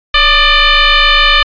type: tone with frequency modulation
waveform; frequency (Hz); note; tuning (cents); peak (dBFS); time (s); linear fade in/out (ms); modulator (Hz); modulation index
sine; 622.3; D#5; 0; -5; 0.14-1.43; 5; 596; 5.5
effects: resampled to 11025 Hz